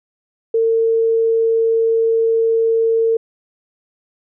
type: tone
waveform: sine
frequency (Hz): 453.2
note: A#4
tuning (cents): -49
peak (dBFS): -12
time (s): 0.54-3.17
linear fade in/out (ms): 5
effects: none